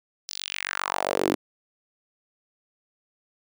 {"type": "tone with high-pass filter sweep", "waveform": "sawtooth", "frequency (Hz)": 47.6, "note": "F#1", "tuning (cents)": 50, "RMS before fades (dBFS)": -28, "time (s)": [0.28, 1.35], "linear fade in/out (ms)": 10, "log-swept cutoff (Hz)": [5300, 280], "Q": 3, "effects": []}